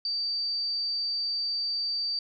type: tone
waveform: sine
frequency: 4634 Hz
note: D8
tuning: 24 cents flat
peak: -27 dBFS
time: 0.05-2.19 s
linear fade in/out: 2 ms
effects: none